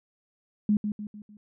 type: tone with echo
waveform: sine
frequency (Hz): 209.2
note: G#3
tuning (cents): +13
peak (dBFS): -19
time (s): 0.69-0.77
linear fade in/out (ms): 2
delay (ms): 150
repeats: 4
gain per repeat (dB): -7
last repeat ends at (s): 1.37
effects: none